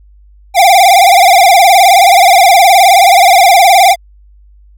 square tone with vibrato, 740 Hz, F#5, in tune, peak -3 dBFS, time 0.54-3.96 s, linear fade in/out 50 ms, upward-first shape sine, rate 19 Hz, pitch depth 140 cents each way, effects added 50 Hz sine -38 dBFS peak until 4.77 s

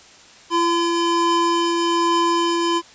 square tone pair together, 340 / 1018.8 Hz, F4 / C6, -46 / -46 cents, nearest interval octave + perfect fifth, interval 1900 cents, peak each -20 dBFS, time 0.5-2.82 s, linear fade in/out 50 ms, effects white hiss -46 dBFS RMS until 2.94 s + resampled to 16000 Hz

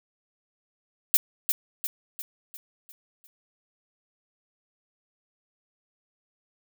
violet noise with echo, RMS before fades -18 dBFS, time 1.14-1.17 s, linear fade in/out 0 ms, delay 350 ms, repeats 6, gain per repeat -6 dB, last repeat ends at 3.27 s, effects none

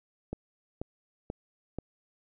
click train, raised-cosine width 2 ms, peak -21 dBFS, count 4, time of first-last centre 0.33-1.786 s, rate 2.06 Hz, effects none

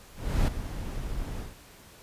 brown noise with ADSR envelope, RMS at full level -22 dBFS, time 0.14-1.56 s, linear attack 340 ms, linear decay 4 ms, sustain -12 dB, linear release 150 ms, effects pink hiss -52 dBFS RMS until 2.02 s + resampled to 32000 Hz

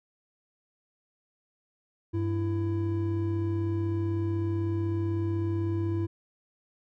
triangle tone pair together, 99 / 333 Hz, G2 / E4, +18 / +18 cents, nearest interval octave + major sixth, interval 2100 cents, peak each -26 / -28 dBFS, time 2.13-6.07 s, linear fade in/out 20 ms, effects none

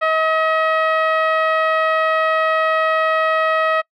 10% pulse tone with low-pass filter, 637 Hz, D#5, 41 cents sharp, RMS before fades -17 dBFS, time 0.01-3.82 s, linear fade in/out 20 ms, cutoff 1500 Hz, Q 1.1, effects noise-tail reverb RT60 0.1 s tail -26 dB re dry

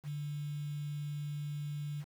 sine tone with quantisation, 146.83 Hz, D3, in tune, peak -36 dBFS, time 0.03-2.05 s, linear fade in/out 50 ms, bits 9, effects none

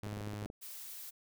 sawtooth tone, 104.1 Hz, G#2, 5 cents sharp, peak -36 dBFS, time 0.03-0.46 s, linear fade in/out 0 ms
clicks, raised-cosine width 2 ms, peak -32 dBFS, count 9, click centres 0.068 / 0.129 / 0.173 / 0.209 / 0.274 / 0.335 / 0.426 / 0.46 / 0.501 s
blue noise, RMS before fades -47 dBFS, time 0.61-1.11 s, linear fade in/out 20 ms
effects none

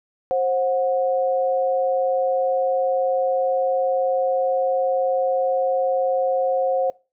sine tone pair together, 530 / 731 Hz, C5 / F#5, +22 / -21 cents, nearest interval tritone, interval 557 cents, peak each -19 / -23 dBFS, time 0.31-6.9 s, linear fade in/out 0 ms, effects noise-tail reverb RT60 0.3 s tail -23 dB re dry

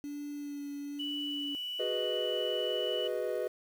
sine tone with vibrato, 287.8 Hz, D4, 35 cents flat, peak -37 dBFS, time 0.04-1.55 s, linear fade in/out 0 ms, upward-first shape sine, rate 1.1 Hz, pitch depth 16 cents each way
sine tone, 2960 Hz, F#7, in tune, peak -35 dBFS, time 0.99-3.08 s, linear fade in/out 10 ms
triangle chord, G# minor seventh, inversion third, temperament equal, 370 / 415.3 / 493.9 / 622.3 Hz, F#4 / G#4 / B4 / D#5, 0 / 0 / 0 / 0 cents, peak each -36 / -36 / -33 / -35 dBFS, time 1.79-3.48 s, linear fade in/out 10 ms
effects 9-bit

